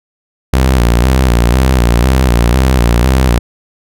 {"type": "tone with vibrato", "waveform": "sawtooth", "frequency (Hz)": 61.74, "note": "B1", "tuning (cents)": 0, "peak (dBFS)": -3, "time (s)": [0.53, 3.39], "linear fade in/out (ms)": 5, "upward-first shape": "square", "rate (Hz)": 2, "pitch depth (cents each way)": 91, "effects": []}